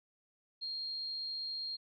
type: tone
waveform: sine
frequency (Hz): 4225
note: C8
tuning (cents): +16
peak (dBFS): -37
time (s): 0.61-1.77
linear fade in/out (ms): 20
effects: none